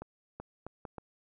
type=accelerating click train; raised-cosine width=1 ms; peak=-27 dBFS; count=5; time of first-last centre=0.02-0.983 s; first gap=380 ms; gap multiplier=0.7; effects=none